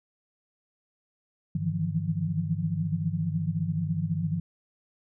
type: tone cluster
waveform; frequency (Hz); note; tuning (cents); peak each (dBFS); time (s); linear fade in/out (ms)
sine; 100.5 / 153.5 / 160.8 / 167.9 / 177.2; G2 / D#3 / E3 / E3 / F3; +44 / -23 / -43 / +32 / +25; -33 / -30 / -37 / -30 / -36; 1.55-4.4; 5
effects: none